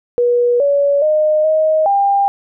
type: tone with pitch steps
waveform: sine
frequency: 483.5 / 567 / 614 / 627 / 798 Hz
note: B4 / C#5 / D#5 / D#5 / G5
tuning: -37 / +39 / -23 / +13 / +31 cents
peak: -10 dBFS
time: 0.18-2.28 s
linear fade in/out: 0 ms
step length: 420 ms
effects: none